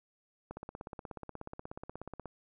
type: click train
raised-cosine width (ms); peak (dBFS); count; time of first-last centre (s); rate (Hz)
1; -28; 30; 0.51-2.257; 16.6
effects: none